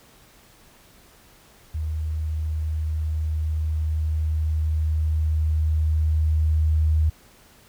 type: tone with level ramp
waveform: sine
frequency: 78 Hz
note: D#2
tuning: 5 cents sharp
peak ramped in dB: -24 to -16 dBFS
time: 1.74-7.1 s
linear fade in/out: 10 ms
effects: pink hiss -53 dBFS RMS until 7.68 s